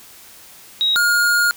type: tone pair in turn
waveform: sine / square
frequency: 3809 / 1423.9 Hz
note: A#7 / F6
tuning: +37 / +33 cents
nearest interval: octave + perfect fourth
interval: 1704 cents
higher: first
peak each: -14 dBFS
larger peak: neither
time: 0.81-0.96 / 0.96-1.51 s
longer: second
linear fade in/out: 0 ms
effects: white hiss -43 dBFS RMS until 1.56 s